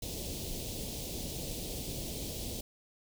pink band-stop noise, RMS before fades -39 dBFS, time 0.02-2.61 s, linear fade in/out 5 ms, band 620 to 3100 Hz, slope 24 dB/octave, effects none

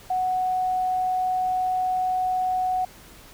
sine tone, 740 Hz, F#5, in tune, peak -21 dBFS, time 0.1-2.85 s, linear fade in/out 5 ms, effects added 41 Hz sine -53 dBFS peak until 3.33 s + pink hiss -48 dBFS RMS until 3.33 s

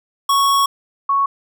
square / sine tone pair in turn, 1108.7 / 1108.7 Hz, C#6 / C#6, 0 / 0 cents, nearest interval unison, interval 0 cents, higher neither, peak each -13 dBFS, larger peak neither, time 0.29-0.66 / 1.09-1.26 s, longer first, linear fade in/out 5 ms, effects none

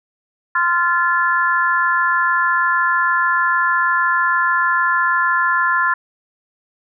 harmonic tone, 346.4 Hz, F4, 14 cents flat, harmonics 3 / 4 / 5, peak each -18 / -18 / -18 dBFS, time 0.55-5.94 s, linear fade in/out 5 ms, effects none

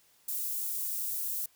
white high-pass noise, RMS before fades -34 dBFS, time 0.28-1.46 s, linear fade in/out 5 ms, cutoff 11000 Hz, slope 12 dB/octave, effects white hiss -65 dBFS RMS until 1.55 s

